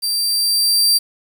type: tone with level ramp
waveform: sawtooth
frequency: 4699 Hz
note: D8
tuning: in tune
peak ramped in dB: -15 to -8 dBFS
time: 0.02-0.99 s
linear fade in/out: 20 ms
effects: 7-bit